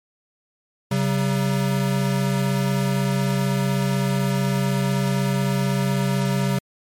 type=tone pair together; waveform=square; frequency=135 / 190.92 Hz; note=C#3 / G3; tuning=-45 / -45 cents; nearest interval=tritone; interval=600 cents; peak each=-22 / -23 dBFS; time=0.91-6.59 s; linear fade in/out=5 ms; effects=MP3 64 kbps